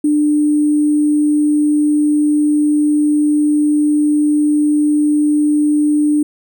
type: tone with sample-and-hold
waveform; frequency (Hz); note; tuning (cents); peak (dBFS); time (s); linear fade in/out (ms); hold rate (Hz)
sine; 298; D4; +25; -10; 0.04-6.23; 5; 8820
effects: none